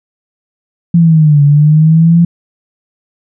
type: linear two-way sweep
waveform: sine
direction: down then up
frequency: 172 to 142.7 to 172 Hz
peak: -3 dBFS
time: 0.94-2.25 s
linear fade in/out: 5 ms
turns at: 1.43 s
effects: none